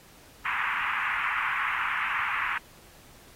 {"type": "band-pass noise", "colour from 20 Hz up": "pink", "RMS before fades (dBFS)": -29, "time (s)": [0.45, 2.58], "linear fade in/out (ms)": 5, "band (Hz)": [1000, 2500], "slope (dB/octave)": 48, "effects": ["pink hiss -54 dBFS RMS until 3.35 s", "AAC 48 kbps"]}